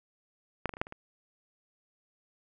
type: clicks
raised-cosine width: 0.5 ms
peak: -14 / -21 / -26 / -28 / -12 / -30 / -27 dBFS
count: 7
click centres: 0.657 / 0.693 / 0.738 / 0.769 / 0.815 / 0.869 / 0.924 s
effects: none